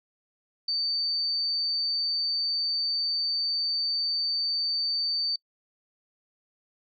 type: tone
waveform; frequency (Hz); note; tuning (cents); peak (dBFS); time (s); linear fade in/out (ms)
sine; 4581; D8; -44; -25; 0.68-5.36; 5
effects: noise-tail reverb RT60 0.1 s tail -26 dB re dry